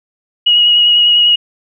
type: tone with vibrato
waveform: sine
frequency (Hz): 2895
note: F#7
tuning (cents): -38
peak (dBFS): -6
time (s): 0.46-1.36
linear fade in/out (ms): 10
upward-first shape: sine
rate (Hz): 10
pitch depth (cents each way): 16
effects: none